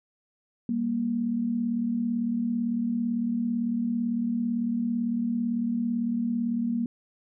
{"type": "tone pair together", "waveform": "sine", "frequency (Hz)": [197.9, 235.8], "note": ["G3", "A#3"], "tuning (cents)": [17, 20], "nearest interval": "minor third", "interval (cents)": 303, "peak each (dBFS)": [-32, -25], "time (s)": [0.69, 6.86], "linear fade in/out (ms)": 2, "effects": []}